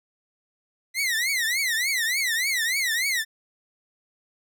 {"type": "tone with vibrato", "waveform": "sawtooth", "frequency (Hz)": 1993, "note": "B6", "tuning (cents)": 15, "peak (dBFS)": -19, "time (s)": [0.94, 3.25], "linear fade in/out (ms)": 50, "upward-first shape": "triangle", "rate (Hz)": 3.4, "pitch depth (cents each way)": 240, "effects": []}